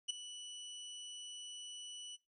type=tone with ADSR envelope; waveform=sawtooth; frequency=2960 Hz; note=F#7; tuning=in tune; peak=-29 dBFS; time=0.08-2.17 s; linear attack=19 ms; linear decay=11 ms; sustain=-14 dB; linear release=24 ms; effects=noise-tail reverb RT60 0.2 s tail -18 dB re dry + resampled to 24000 Hz